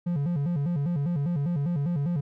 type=tone with vibrato; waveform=triangle; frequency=157.2 Hz; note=D#3; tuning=18 cents sharp; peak=-22 dBFS; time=0.06-2.21 s; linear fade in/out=10 ms; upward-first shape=square; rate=5 Hz; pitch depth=180 cents each way; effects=none